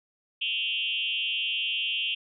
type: tone with frequency modulation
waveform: sine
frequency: 2960 Hz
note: F#7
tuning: in tune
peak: -26 dBFS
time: 0.41-2.15 s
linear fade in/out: 10 ms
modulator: 215 Hz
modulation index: 1.6
effects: none